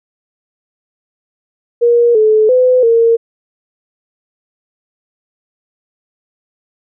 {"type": "tone with pitch steps", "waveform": "sine", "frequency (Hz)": [474.4, 432.4, 506, 460.2], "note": ["A#4", "A4", "B4", "A#4"], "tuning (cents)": [30, -30, 42, -22], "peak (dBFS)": -6, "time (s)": [1.81, 3.17], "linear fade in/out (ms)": 20, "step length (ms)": 340, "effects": []}